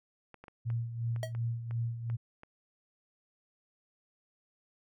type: clicks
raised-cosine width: 0.5 ms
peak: -34 dBFS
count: 9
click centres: 0.343 / 0.44 / 0.482 / 0.702 / 1.162 / 1.35 / 1.71 / 2.1 / 2.434 s
type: tone with tremolo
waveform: sine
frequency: 116.54 Hz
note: A#2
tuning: in tune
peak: -29 dBFS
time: 0.65-2.17 s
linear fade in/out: 20 ms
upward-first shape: sine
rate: 2.8 Hz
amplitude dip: 65%
type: tone with exponential decay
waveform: square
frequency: 640 Hz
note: D#5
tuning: 49 cents sharp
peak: -31 dBFS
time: 1.23-1.33 s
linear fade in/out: 1 ms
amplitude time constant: 20 ms
effects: none